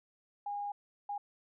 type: tone bursts at uneven times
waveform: sine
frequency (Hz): 816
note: G#5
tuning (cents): -31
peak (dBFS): -35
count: 2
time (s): 0.46-0.72 / 1.09-1.18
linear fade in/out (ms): 5
effects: none